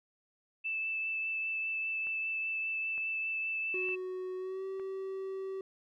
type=tone with vibrato; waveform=sine; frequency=2637 Hz; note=E7; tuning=in tune; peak=-32 dBFS; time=0.64-3.96 s; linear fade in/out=20 ms; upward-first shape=triangle; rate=5 Hz; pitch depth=11 cents each way
type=click train; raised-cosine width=0.5 ms; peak=-38 dBFS; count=4; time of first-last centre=2.07-4.797 s; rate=1.1 Hz
type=tone with pitch glide; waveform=triangle; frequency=370 to 383.9 Hz; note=F#4 to G4; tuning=0 to -36 cents; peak=-34 dBFS; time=3.74-5.61 s; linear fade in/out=2 ms; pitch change=+64 cents; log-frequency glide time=4.37-4.65 s
effects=none